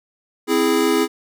square chord, C augmented, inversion none, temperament equal, 261.6 / 329.6 / 415.3 Hz, C4 / E4 / G#4, 0 / 0 / 0 cents, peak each -22 / -20 / -19 dBFS, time 0.47-1.08 s, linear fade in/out 50 ms, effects none

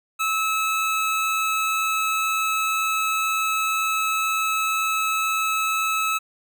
25% pulse tone, 1299 Hz, E6, 26 cents flat, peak -17 dBFS, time 0.19-6.19 s, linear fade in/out 20 ms, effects none

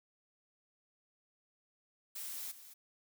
blue noise with echo, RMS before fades -43 dBFS, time 2.15-2.52 s, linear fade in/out 10 ms, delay 220 ms, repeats 1, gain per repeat -12 dB, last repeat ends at 2.74 s, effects none

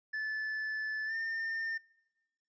triangle tone with pitch glide, 1741 to 1808.7 Hz, A6 to A6, -19 to +47 cents, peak -32 dBFS, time 0.13-1.78 s, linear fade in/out 10 ms, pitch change +66 cents, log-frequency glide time 1.06-1.14 s, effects noise-tail reverb RT60 1.0 s tail -23 dB re dry + resampled to 16000 Hz

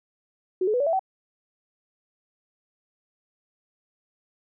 sine tone with pitch steps, 370 / 427.5 / 493.9 / 570.6 / 659.3 / 761.7 Hz, F#4 / A4 / B4 / C#5 / E5 / G5, 0 / -50 / 0 / +50 / 0 / -50 cents, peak -20 dBFS, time 0.61-0.994 s, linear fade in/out 5 ms, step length 64 ms, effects none

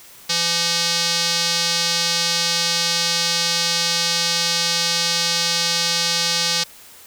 square tone with band-pass filter, 170 Hz, F3, 46 cents flat, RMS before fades -20 dBFS, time 0.29-6.64 s, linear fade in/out 10 ms, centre 4800 Hz, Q 2.2, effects white hiss -44 dBFS RMS until 7.06 s

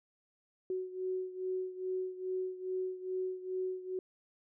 sine beating tone pair, 370.9 / 373.3 Hz, F#4 / F#4, +4 / +15 cents, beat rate 2.4 Hz, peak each -36 / -40 dBFS, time 0.7-3.99 s, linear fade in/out 2 ms, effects none

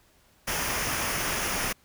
pink noise with comb filter, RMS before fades -29 dBFS, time 0.47-1.73 s, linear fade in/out 10 ms, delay 0.25 ms, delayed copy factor -0.55, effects pink hiss -62 dBFS RMS until 1.84 s

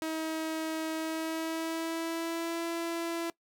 sawtooth tone with pitch glide, 318.7 to 335.5 Hz, D#4 to E4, +42 to +31 cents, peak -28 dBFS, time 0.02-3.3 s, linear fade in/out 0 ms, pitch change +89 cents, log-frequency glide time 0.95-2.66 s, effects noise-tail reverb RT60 0.1 s tail -21 dB re dry

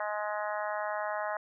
harmonic tone, 210 Hz, G#3, 19 cents sharp, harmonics 3 / 4 / 5 / 6 / 7 / 8 / 9, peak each -35 / -37 / -39 / -41 / -42 / -43 / -44 dBFS, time 0-1.37 s, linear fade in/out 2 ms, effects none

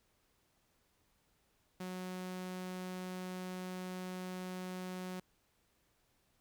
sawtooth tone, 183.6 Hz, F#3, 13 cents flat, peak -37 dBFS, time 1.8-5.2 s, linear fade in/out 5 ms, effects pink hiss -75 dBFS RMS until 6.4 s

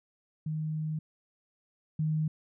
sine tone pair in turn, 155.56 / 155.56 Hz, D#3 / D#3, 0 / 0 cents, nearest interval unison, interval 0 cents, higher neither, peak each -30 / -26 dBFS, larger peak second, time 0.46-0.99 / 1.99-2.28 s, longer first, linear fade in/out 5 ms, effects none

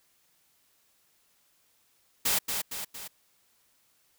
white noise with echo, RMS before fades -26 dBFS, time 2.25-2.39 s, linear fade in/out 10 ms, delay 230 ms, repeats 3, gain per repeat -5 dB, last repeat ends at 3.08 s, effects white hiss -68 dBFS RMS until 4.18 s

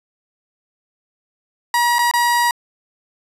30% pulse tone with dropouts, 957 Hz, A#5, 45 cents sharp, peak -11 dBFS, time 1.74-2.51 s, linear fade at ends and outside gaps 2 ms, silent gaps 1.985-1.99 / 2.113-2.137 s, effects resampled to 32000 Hz + 8-bit

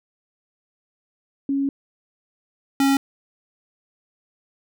sine / square tone pair in turn, 276.4 / 274.3 Hz, C#4 / C#4, -5 / -18 cents, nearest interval unison, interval 13 cents, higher first, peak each -19 / -16 dBFS, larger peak second, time 1.49-1.69 / 2.8-2.97 s, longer first, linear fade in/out 2 ms, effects none

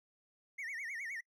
triangle tone with vibrato, 2014 Hz, B6, 33 cents sharp, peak -38 dBFS, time 0.58-1.21 s, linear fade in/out 10 ms, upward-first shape sine, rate 9.6 Hz, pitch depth 200 cents each way, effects noise-tail reverb RT60 0.1 s tail -26 dB re dry

